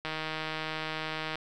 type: click train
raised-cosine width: 0.3 ms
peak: -18 dBFS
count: 206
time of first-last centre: 0.05-1.356 s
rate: 157 Hz
effects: none